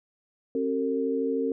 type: tone cluster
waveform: sine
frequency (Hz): 268.8 / 380.6 / 453.9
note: C4 / F#4 / A#4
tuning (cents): +47 / +49 / -46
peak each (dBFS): -28 / -33 / -27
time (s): 0.55-1.52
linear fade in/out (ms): 2
effects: none